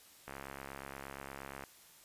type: click train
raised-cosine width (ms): 0.5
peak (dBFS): -29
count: 94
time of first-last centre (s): 0.28-1.638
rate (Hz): 68.5
effects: white hiss -60 dBFS RMS until 2.04 s + resampled to 32000 Hz